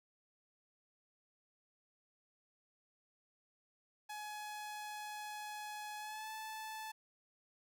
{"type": "tone with pitch glide", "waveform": "sawtooth", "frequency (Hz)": [843, 873.2], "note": ["G#5", "A5"], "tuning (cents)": [26, -13], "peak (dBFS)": -40, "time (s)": [4.09, 6.92], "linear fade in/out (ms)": 10, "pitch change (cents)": 61, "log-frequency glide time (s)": [5.98, 6.31], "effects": ["13-bit"]}